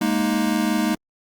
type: chord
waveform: square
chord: Ab suspended second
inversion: none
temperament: equal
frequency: 207.7 / 233.1 / 311.1 Hz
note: Ab3 / Bb3 / Eb4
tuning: 0 / 0 / 0 cents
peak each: -24 dBFS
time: 0.01-0.95 s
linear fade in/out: 5 ms
effects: Opus 48 kbps